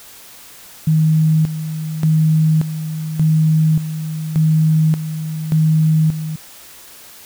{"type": "tone with tremolo", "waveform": "sine", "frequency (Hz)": 157.2, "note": "D#3", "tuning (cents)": 18, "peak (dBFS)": -10, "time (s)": [0.87, 6.36], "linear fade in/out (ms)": 5, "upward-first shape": "square", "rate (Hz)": 0.86, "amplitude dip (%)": 70, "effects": ["white hiss -40 dBFS RMS until 7.25 s"]}